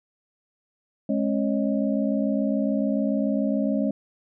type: tone cluster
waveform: sine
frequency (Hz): 210.5 / 270.5 / 552 / 619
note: G#3 / C#4 / C#5 / D#5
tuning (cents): +24 / -42 / -7 / -9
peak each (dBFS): -24 / -25 / -31 / -31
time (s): 1.09-3.91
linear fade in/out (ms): 5
effects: none

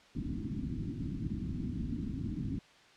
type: low-pass noise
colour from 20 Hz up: white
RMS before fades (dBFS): -37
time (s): 0.15-2.59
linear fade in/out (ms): 2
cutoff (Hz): 290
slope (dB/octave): 48
effects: white hiss -59 dBFS RMS until 2.96 s + low-pass 4000 Hz 12 dB/octave

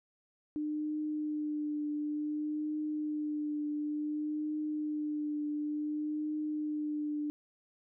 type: tone with vibrato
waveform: sine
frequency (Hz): 300.8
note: D4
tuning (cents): +42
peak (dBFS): -32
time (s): 0.56-7.3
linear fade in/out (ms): 0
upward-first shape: triangle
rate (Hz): 0.56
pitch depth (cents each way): 23
effects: none

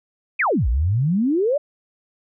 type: exponential two-way sweep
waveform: sine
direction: down then up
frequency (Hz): 2637 to 53.9 to 612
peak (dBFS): -16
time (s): 0.39-1.58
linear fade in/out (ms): 10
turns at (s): 0.68
effects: none

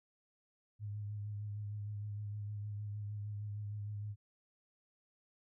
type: tone with vibrato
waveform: sine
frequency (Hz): 103.83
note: G#2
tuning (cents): 0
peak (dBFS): -39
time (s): 0.79-4.16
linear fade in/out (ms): 50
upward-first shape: sine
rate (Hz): 6.5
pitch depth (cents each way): 28
effects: none

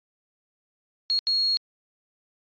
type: tone bursts at uneven times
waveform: sine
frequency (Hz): 4300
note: C8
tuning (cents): +47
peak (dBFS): -20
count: 2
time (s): 1.1-1.19 / 1.27-1.57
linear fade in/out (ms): 0
effects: resampled to 11025 Hz

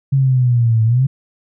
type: exponential two-way sweep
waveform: sine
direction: down then up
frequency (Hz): 138.2 to 110 to 138.2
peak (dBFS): -10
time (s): 0.12-1.07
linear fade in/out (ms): 10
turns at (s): 0.84
effects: none

